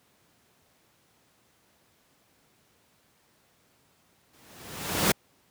pink noise with exponential growth, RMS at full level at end -20 dBFS, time 4.33-5.12 s, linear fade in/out 5 ms, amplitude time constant 170 ms, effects pink hiss -65 dBFS RMS until 5.5 s + high-pass 100 Hz 12 dB/octave

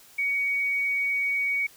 sine tone, 2246 Hz, C#7, 22 cents sharp, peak -23 dBFS, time 0.18-1.67 s, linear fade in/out 10 ms, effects white hiss -53 dBFS RMS until 1.76 s

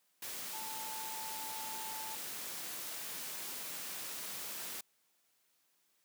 sine tone in noise, 880 Hz, A5, in tune, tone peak -45 dBFS, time 0.53-2.15 s, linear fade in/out 5 ms, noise white, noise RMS -43 dBFS, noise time 0.22-4.81 s, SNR -5 dB, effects white hiss -75 dBFS RMS until 6.04 s + high-pass 150 Hz 12 dB/octave

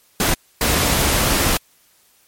pink noise bursts at uneven times, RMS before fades -17 dBFS, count 2, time 0.2-0.34 / 0.61-1.57 s, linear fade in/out 2 ms, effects white hiss -56 dBFS RMS until 2.27 s + MP3 64 kbps

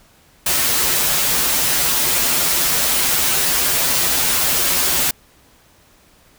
white noise with comb filter, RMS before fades -17 dBFS, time 0.46-5.11 s, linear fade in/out 5 ms, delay 9.6 ms, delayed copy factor -0.9, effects pink hiss -52 dBFS RMS until 6.38 s

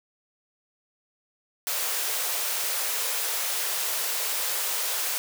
white high-pass noise, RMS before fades -28 dBFS, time 1.67-5.18 s, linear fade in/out 0 ms, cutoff 410 Hz, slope 48 dB/octave, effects none

